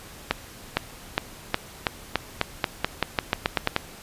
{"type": "accelerating click train", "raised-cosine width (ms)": 0.3, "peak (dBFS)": -4, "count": 16, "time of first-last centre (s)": [0.31, 3.764], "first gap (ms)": 460, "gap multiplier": 0.89, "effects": ["pink hiss -44 dBFS RMS until 4.02 s", "resampled to 32000 Hz"]}